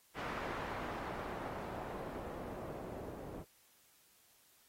white noise with low-pass filter sweep, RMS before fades -44 dBFS, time 0.14-3.45 s, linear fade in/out 50 ms, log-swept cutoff 1400 to 440 Hz, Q 0.93, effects white hiss -68 dBFS RMS until 4.68 s + AAC 48 kbps

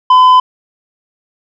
sine tone with tanh clipping, 1013 Hz, B5, 44 cents sharp, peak -4 dBFS, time 0.1-0.4 s, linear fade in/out 5 ms, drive 5 dB, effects none

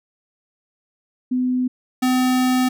sine / square tone pair in turn, 252.4 / 254.6 Hz, B3 / C4, +38 / -47 cents, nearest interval unison, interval 15 cents, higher second, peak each -17 / -16 dBFS, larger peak second, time 1.31-1.68 / 2.02-2.69 s, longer second, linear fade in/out 10 ms, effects none

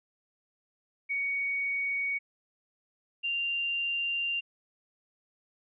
sine tone pair in turn, 2238 / 2783 Hz, C#7 / F7, +16 / -7 cents, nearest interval major third, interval 377 cents, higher second, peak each -28 dBFS, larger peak neither, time 1.09-2.19 / 3.23-4.41 s, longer second, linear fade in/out 20 ms, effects none

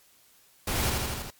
pink noise with echo, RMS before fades -29 dBFS, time 0.67-0.9 s, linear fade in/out 5 ms, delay 81 ms, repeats 5, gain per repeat -2 dB, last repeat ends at 1.305 s, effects white hiss -60 dBFS RMS until 1.39 s + MP3 96 kbps

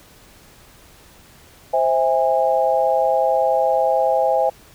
sine chord, C augmented, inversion none, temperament just, 523.3 / 654.1 / 817.6 Hz, C5 / E5 / G#5, 0 / -14 / -27 cents, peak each -19 dBFS, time 1.73-4.5 s, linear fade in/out 10 ms, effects pink hiss -48 dBFS RMS until 4.74 s

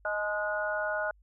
harmonic tone with a mistuned harmonic, 207.7 Hz, G#3, in tune, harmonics 3 / 4 / 5 / 6 / 7, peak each -32 / -38 / -43 / -42 / -32 dBFS, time 0.05-1.11 s, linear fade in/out 2 ms, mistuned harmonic 4, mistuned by +39 cents, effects added 50 Hz sine -58 dBFS peak until 1.22 s

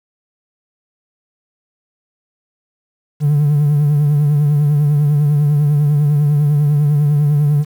triangle tone with vibrato, 146.83 Hz, D3, in tune, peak -7 dBFS, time 3.2-7.65 s, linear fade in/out 50 ms, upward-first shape triangle, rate 10 Hz, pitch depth 62 cents each way, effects tanh soft clip ceiling -5 dBFS + 7-bit

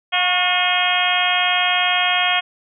harmonic tone with a mistuned harmonic, 360 Hz, F#4, 47 cents flat, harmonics 2 / 3 / 4 / 5 / 6 / 7 / 8 / 9, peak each -22 / -26 / -25 / -26 / -23 / -23 / -25 / -21 dBFS, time 0.12-2.41 s, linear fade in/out 20 ms, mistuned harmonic 3, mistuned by +36 cents, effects none

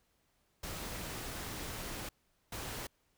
pink noise bursts at uneven times, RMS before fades -42 dBFS, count 2, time 0.63-2.09 / 2.52-2.87 s, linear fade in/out 5 ms, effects pink hiss -75 dBFS RMS until 3.17 s

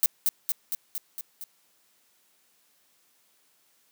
violet noise with echo, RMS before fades -20 dBFS, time 0.03-0.06 s, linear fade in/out 0 ms, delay 230 ms, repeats 6, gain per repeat -3 dB, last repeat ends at 1.44 s, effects white hiss -66 dBFS RMS until 3.91 s + high-pass 150 Hz 12 dB/octave

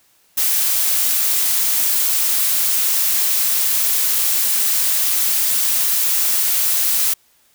blue noise, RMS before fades -17 dBFS, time 0.37-7.14 s, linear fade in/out 10 ms, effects white hiss -57 dBFS RMS until 7.54 s

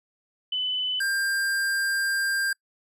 sine / square tone pair in turn, 3008 / 1593.4 Hz, F#7 / G6, +28 / +28 cents, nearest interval major seventh, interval 1100 cents, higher first, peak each -24 dBFS, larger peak neither, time 0.52-1 / 1-2.53 s, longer second, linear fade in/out 5 ms, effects noise-tail reverb RT60 0.1 s tail -26 dB re dry + resampled to 32000 Hz

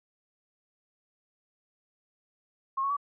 sine tone with pitch steps, 1077 / 1107 / 1144 Hz, C6 / C#6 / D6, +50 / -3 / -46 cents, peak -26 dBFS, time 2.77-2.968 s, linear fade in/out 10 ms, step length 66 ms, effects none

